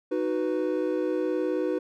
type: chord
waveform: triangle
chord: B major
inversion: first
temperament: equal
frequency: 311.1 / 370 / 493.9 Hz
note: D#4 / F#4 / B4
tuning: 0 / 0 / 0 cents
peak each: -27 dBFS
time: 0.11-1.79 s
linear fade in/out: 10 ms
effects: none